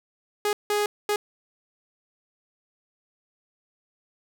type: tone bursts at uneven times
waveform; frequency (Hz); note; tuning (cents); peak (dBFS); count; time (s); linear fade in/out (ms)
sawtooth; 415.3; G#4; 0; -18; 3; 0.45-0.53 / 0.7-0.86 / 1.09-1.16; 2
effects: none